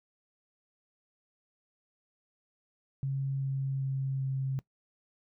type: tone with pitch steps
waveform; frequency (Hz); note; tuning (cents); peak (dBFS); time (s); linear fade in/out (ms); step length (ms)
sine; 136.2 / 135.42 / 134.64 / 133.86; C#3 / C#3 / C3 / C3; -30 / -40 / +50 / +40; -29; 3.03-4.59; 0; 390
effects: noise-tail reverb RT60 0.1 s tail -20 dB re dry